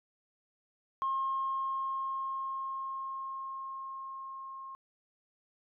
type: tone with level ramp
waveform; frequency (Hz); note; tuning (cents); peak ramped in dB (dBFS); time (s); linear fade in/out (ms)
sine; 1072; C6; +42; -28 to -42; 1.02-4.75; 0
effects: tanh soft clip ceiling -24 dBFS